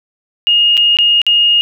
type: tone with dropouts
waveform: sine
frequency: 2852 Hz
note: F7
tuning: 36 cents sharp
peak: -7 dBFS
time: 0.47-1.61 s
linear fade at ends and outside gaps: 0 ms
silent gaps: 0.77-0.776 / 0.97-0.987 / 1.217-1.266 s
effects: none